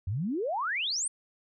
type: exponential sweep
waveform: sine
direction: up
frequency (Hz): 84.9 to 9397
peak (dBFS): -28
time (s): 0.07-1.08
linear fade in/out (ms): 5
effects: none